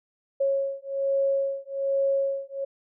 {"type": "beating tone pair", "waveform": "sine", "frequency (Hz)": [548, 549.2], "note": ["C#5", "C#5"], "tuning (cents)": [-20, -16], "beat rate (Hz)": 1.2, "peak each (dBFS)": -26, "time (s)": [0.4, 2.65], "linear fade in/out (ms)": 10, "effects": []}